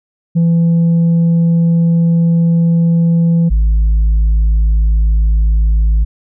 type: tone pair in turn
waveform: sine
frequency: 167.8 / 53.59 Hz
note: E3 / A1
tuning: +31 / -45 cents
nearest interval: octave + minor sixth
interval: 1976 cents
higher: first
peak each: -5 dBFS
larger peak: neither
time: 0.35-3.5 / 3.5-6.05 s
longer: first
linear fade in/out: 20 ms
effects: tanh soft clip ceiling -7 dBFS